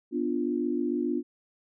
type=chord; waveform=sine; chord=B diminished; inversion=none; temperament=equal; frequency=246.9 / 293.7 / 349.2 Hz; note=B3 / D4 / F4; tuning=0 / 0 / 0 cents; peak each=-30 dBFS; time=0.11-1.23 s; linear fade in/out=50 ms; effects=none